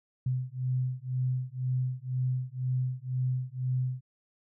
sine beating tone pair, 126.8 / 128.8 Hz, B2 / C3, +46 / -27 cents, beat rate 2 Hz, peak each -31 dBFS, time 0.26-4.01 s, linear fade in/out 5 ms, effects none

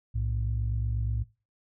sine tone pair together, 61.74 / 110.01 Hz, B1 / A2, 0 / 0 cents, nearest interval minor seventh, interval 1000 cents, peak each -28 dBFS, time 0.14-1.24 s, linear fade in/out 20 ms, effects noise-tail reverb RT60 0.3 s tail -21 dB re dry + tanh soft clip ceiling -20 dBFS

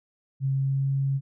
sine tone with pitch glide, 135.3 to 136.79 Hz, C#3 to C#3, -42 to -23 cents, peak -22 dBFS, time 0.4-1.21 s, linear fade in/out 50 ms, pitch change +19 cents, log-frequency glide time 0.52-0.9 s, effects none

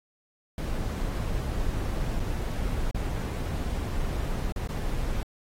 brown noise with dropouts, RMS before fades -29 dBFS, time 0.58-5.23 s, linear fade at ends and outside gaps 1 ms, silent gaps 2.196-2.2 / 2.911-2.947 / 4.522-4.561 / 4.675-4.689 s, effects AAC 48 kbps

